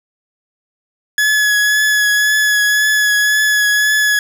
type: tone with vibrato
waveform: 40% pulse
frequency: 1695 Hz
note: G#6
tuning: 35 cents sharp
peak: -10 dBFS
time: 1.18-4.19 s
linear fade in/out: 2 ms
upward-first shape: triangle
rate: 1.9 Hz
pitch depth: 22 cents each way
effects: none